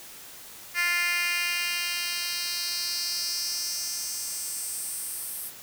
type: tone with high-pass filter sweep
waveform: 10% pulse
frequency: 349.2 Hz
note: F4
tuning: in tune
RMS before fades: -30 dBFS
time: 0.74-5.52 s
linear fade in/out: 50 ms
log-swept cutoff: 2000 to 11000 Hz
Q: 2.6
effects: white hiss -45 dBFS RMS until 5.62 s